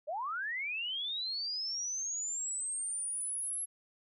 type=linear sweep; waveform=sine; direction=up; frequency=554 to 11220 Hz; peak=-34 dBFS; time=0.07-3.66 s; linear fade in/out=20 ms; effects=none